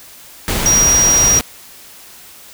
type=tone in noise; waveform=sine; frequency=5730 Hz; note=F8; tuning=44 cents sharp; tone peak=-9 dBFS; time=0.66-1.39 s; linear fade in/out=0 ms; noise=pink; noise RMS=-18 dBFS; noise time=0.48-1.41 s; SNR=+6 dB; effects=white hiss -39 dBFS RMS until 2.53 s